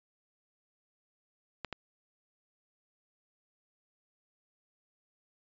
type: clicks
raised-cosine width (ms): 0.3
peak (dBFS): -20 / -21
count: 2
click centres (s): 1.647 / 1.727
effects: resampled to 16000 Hz